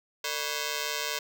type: ring-modulated tone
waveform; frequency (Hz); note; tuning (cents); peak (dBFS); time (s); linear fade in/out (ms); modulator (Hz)
5% pulse; 524; C5; +2; -15; 0.24-1.19; 5; 72.6
effects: none